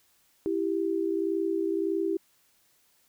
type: tone pair together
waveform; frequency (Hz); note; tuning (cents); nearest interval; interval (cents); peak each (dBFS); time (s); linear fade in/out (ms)
sine; 330.3 / 392; E4 / G4; +4 / 0; minor third; 296; -28; 0.46-2.17; 0
effects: white hiss -66 dBFS RMS until 3.08 s